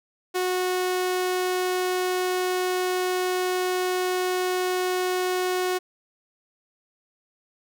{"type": "tone", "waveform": "sawtooth", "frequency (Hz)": 366.1, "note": "F#4", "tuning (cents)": -18, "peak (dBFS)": -19, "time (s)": [0.34, 5.79], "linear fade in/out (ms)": 20, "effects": []}